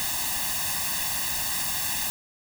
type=noise with comb filter; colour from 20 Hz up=white; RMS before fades=-28 dBFS; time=0-2.1 s; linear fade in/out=0 ms; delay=1.1 ms; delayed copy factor=+0.95; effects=none